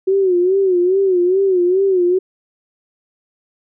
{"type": "tone with vibrato", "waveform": "sine", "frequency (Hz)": 371.8, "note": "F#4", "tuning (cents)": 8, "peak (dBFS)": -11, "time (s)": [0.07, 2.19], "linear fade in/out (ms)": 10, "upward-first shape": "sine", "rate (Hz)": 2.4, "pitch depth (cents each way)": 100, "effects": []}